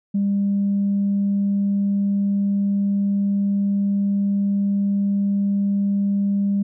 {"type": "tone", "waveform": "sine", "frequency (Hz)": 200, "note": "G3", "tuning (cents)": 35, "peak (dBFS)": -16, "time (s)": [0.14, 6.63], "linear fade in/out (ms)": 10, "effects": ["tanh soft clip ceiling -13 dBFS"]}